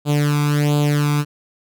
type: tone with flanger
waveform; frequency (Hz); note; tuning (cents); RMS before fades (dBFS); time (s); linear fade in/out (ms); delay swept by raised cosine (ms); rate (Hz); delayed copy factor
sawtooth; 146.83; D3; 0; -17; 0.05-1.25; 50; 0.26 to 0.85; 1.4; +0.8
effects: none